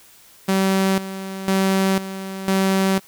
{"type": "tone with tremolo", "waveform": "sawtooth", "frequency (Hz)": 192, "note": "G3", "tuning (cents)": -36, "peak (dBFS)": -12, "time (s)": [0.48, 3], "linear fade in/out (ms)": 10, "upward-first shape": "square", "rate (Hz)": 1, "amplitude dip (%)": 75, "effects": ["white hiss -49 dBFS RMS until 3.07 s"]}